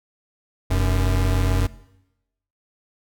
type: tone pair together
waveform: square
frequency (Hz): 43.5 / 92.5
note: F1 / F#2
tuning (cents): -6 / 0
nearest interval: octave + minor second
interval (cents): 1306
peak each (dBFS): -21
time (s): 0.7-1.67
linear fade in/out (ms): 10
effects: noise-tail reverb RT60 0.9 s tail -19 dB re dry